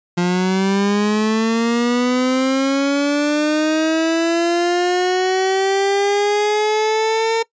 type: linear sweep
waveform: 30% pulse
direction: up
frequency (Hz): 174.61 to 455.9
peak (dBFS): -12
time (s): 0.17-7.43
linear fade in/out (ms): 10
effects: noise-tail reverb RT60 0.1 s tail -21 dB re dry + resampled to 16000 Hz